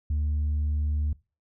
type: tone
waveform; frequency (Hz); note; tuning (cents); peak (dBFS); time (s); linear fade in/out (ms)
sine; 75; D2; +37; -21; 0.1-1.13; 5
effects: noise-tail reverb RT60 0.3 s tail -23 dB re dry + tanh soft clip ceiling -22 dBFS